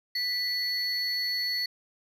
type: tone pair together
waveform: triangle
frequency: 1975.5 / 4409 Hz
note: B6 / C#8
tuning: 0 / -10 cents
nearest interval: octave + major second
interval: 1390 cents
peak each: -31 / -27 dBFS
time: 0.15-1.66 s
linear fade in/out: 5 ms
effects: none